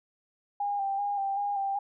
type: tone with vibrato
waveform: sine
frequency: 800 Hz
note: G5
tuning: 35 cents sharp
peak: -27 dBFS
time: 0.6-1.79 s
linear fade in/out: 5 ms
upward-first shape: square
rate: 2.6 Hz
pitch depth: 28 cents each way
effects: none